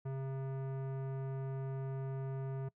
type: tone with tanh clipping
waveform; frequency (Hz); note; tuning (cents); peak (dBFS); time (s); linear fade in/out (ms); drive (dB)
sine; 134.3; C3; +46; -39; 0.05-2.69; 10; 17
effects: noise-tail reverb RT60 0.1 s tail -22 dB re dry